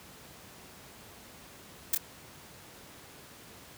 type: noise with echo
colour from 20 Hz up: blue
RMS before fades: -25 dBFS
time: 1.93-1.95 s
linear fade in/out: 5 ms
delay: 26 ms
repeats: 1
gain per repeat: -4 dB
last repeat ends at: 1.976 s
effects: pink hiss -51 dBFS RMS until 3.77 s + high-pass 80 Hz 12 dB/octave